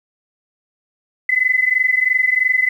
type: tone pair together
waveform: sine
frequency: 2009 / 2032 Hz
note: B6 / B6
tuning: +29 / +49 cents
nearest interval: unison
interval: 20 cents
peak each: -16 dBFS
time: 1.29-2.69 s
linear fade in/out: 5 ms
effects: 8-bit